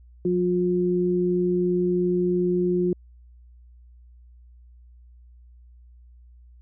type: tone pair together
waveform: sine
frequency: 179.74 / 356.8 Hz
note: F#3 / F4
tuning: -50 / +37 cents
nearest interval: octave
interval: 1187 cents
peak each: -24 / -21 dBFS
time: 0.25-2.93 s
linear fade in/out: 2 ms
effects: added 60 Hz sine -47 dBFS peak until 6.61 s